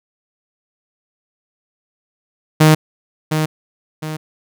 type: tone with echo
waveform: sawtooth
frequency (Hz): 155.56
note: D#3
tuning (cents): 0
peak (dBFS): -3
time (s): 2.6-2.75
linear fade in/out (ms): 10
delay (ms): 710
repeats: 2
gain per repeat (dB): -8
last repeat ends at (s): 4.17
effects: none